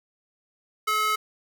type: tone with high-pass filter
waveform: square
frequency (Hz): 428.9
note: A4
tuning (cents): -44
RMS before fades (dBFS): -24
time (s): 0.87-1.16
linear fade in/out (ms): 10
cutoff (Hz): 1300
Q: 2.1
effects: none